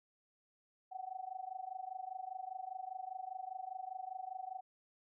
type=tone with amplitude modulation; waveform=sine; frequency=752 Hz; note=F#5; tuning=28 cents sharp; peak=-38 dBFS; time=0.91-4.61 s; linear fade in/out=20 ms; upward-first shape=sine; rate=25 Hz; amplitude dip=90%; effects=none